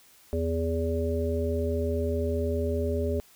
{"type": "harmonic tone", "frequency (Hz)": 82.41, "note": "E2", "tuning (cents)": 0, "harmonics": [1, 3, 5, 7], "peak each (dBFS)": [-28, -33, -30, -33], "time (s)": [0.33, 3.2], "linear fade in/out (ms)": 0, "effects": ["white hiss -57 dBFS RMS until 3.35 s"]}